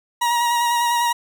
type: tone with vibrato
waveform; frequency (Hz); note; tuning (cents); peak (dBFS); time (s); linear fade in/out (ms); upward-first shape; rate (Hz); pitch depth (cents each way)
40% pulse; 950; A#5; +33; -16; 0.21-1.13; 10; square; 10; 17
effects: none